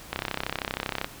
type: click train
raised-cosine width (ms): 0.3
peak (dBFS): -11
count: 31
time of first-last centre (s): 0.13-1.045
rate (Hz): 32.8
effects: pink hiss -45 dBFS RMS until 1.2 s